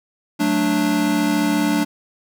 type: chord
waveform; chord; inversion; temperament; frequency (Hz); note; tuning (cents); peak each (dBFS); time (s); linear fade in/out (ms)
square; D major; first; equal; 185 / 220 / 293.7; F#3 / A3 / D4; 0 / 0 / 0; -25 / -23 / -19; 0.39-1.85; 20
effects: none